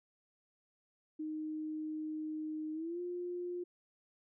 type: tone with pitch glide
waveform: sine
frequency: 310 to 354 Hz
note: D#4 to F4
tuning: -6 to +23 cents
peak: -37 dBFS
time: 1.19-3.64 s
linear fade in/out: 10 ms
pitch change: +229 cents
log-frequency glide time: 2.73-3 s
effects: none